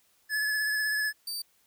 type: tone with vibrato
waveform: square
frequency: 1714 Hz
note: A6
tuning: 46 cents flat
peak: -27 dBFS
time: 0.29-1.13 s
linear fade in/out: 50 ms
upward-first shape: triangle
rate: 16 Hz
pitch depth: 25 cents each way
type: tone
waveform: sawtooth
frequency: 4630 Hz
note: D8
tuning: 25 cents flat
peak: -30 dBFS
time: 1.27-1.42 s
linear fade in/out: 5 ms
effects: white hiss -67 dBFS RMS until 1.66 s